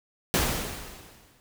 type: noise with exponential decay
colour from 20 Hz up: pink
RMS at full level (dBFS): -22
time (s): 0.34-1.4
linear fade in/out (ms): 0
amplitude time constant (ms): 230
effects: none